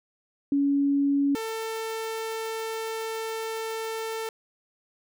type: tone pair in turn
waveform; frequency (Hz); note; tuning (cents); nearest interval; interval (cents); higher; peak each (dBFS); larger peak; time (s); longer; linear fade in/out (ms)
sine / sawtooth; 281.2 / 446.4; C#4 / A4; +25 / +25; minor sixth; 800; second; -20 / -26; first; 0.52-1.35 / 1.35-4.29; second; 2
effects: none